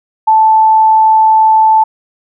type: tone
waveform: sine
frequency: 877 Hz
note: A5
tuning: 6 cents flat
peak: -4 dBFS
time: 0.27-1.84 s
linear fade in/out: 10 ms
effects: none